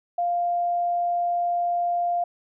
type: tone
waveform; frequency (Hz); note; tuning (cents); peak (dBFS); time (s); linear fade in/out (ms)
sine; 698.5; F5; 0; -21; 0.18-2.24; 5
effects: none